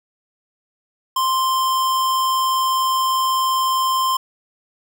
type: tone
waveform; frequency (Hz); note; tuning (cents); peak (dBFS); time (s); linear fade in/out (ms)
square; 1046.5; C6; 0; -17; 1.16-4.17; 5
effects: none